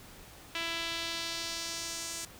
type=tone with band-pass filter sweep; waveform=sawtooth; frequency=333 Hz; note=E4; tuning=18 cents sharp; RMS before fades=-37 dBFS; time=0.55-2.25 s; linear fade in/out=2 ms; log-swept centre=2900 to 7500 Hz; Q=1.6; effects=pink hiss -52 dBFS RMS until 2.39 s